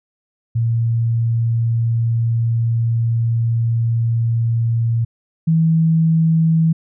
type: tone pair in turn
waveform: sine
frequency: 115.6 / 162.4 Hz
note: A#2 / E3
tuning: -14 / -26 cents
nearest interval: tritone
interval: 588 cents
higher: second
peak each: -14 / -11 dBFS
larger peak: second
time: 0.55-5.05 / 5.47-6.73 s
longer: first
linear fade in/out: 10 ms
effects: none